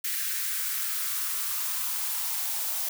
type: noise with high-pass filter sweep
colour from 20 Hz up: blue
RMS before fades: -30 dBFS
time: 0.04-2.89 s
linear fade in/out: 5 ms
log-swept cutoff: 1800 to 700 Hz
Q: 2.7
effects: none